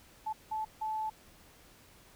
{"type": "tone bursts at uneven times", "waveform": "sine", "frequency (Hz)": 870, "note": "A5", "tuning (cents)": -20, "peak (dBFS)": -32, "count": 3, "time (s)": [[0.26, 0.33], [0.51, 0.65], [0.81, 1.1]], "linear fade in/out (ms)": 10, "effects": ["pink hiss -59 dBFS RMS until 2.15 s"]}